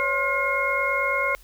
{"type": "tone cluster", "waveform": "sine", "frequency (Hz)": [512, 561, 1063, 1424, 2149], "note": ["C5", "C#5", "C6", "F6", "C7"], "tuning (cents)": [-38, 21, 27, 33, 46], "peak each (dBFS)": [-33, -28, -27, -29, -24], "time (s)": [0, 1.35], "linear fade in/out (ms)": 0, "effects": ["added 41 Hz sine -48 dBFS peak until 1.43 s", "white hiss -55 dBFS RMS until 1.43 s"]}